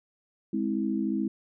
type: chord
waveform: sine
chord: Ab augmented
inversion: none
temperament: equal with one note detuned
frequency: 207.7 / 261.6 / 324.2 Hz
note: Ab3 / C4 / E4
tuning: 0 / 0 / -29 cents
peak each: -29 / -31 / -30 dBFS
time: 0.53-1.28 s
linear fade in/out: 5 ms
effects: none